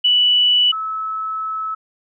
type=tone pair in turn; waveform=sine; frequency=2960 / 1299.3 Hz; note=F#7 / E6; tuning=0 / -25 cents; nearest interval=octave + major second; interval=1425 cents; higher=first; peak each=-11 / -21 dBFS; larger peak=first; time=0.04-0.72 / 0.72-1.75 s; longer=second; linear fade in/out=10 ms; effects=none